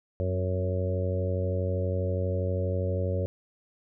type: harmonic tone with a mistuned harmonic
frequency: 92.4 Hz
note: F#2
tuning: 2 cents flat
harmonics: 1 / 2 / 3 / 4 / 5 / 6 / 7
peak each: -27 / -37 / -41 / -38 / -35 / -33 / -45 dBFS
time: 0.2-3.26 s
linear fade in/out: 0 ms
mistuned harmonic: 3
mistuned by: -22 cents
effects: none